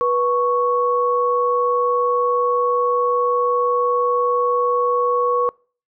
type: tone pair together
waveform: sine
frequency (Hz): 488.2 / 1108.7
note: B4 / C#6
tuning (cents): -20 / 0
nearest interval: octave + major second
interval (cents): 1420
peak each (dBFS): -18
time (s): 0.01-5.49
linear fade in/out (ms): 0
effects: noise-tail reverb RT60 0.4 s tail -26 dB re dry